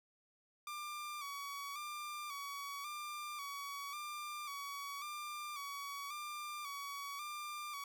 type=tone with vibrato; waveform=sawtooth; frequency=1160 Hz; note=D6; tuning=22 cents flat; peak=-39 dBFS; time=0.67-7.84 s; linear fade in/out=2 ms; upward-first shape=square; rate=0.92 Hz; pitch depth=48 cents each way; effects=11-bit